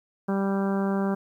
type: harmonic tone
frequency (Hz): 196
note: G3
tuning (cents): 0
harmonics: 1 / 2 / 3 / 4 / 5 / 6 / 7 / 8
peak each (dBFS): -24 / -30 / -34 / -36 / -38 / -40 / -41 / -42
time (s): 0.28-1.15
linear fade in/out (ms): 10
effects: 10-bit